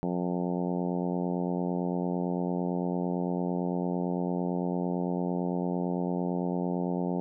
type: harmonic tone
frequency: 88.9 Hz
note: F2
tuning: 31 cents sharp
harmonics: 2 / 3 / 4 / 5 / 6 / 7 / 8 / 9 / 10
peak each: -30 / -34 / -36 / -38 / -40 / -41 / -42 / -43 / -44 dBFS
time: 0.03-7.2 s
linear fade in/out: 0 ms
effects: none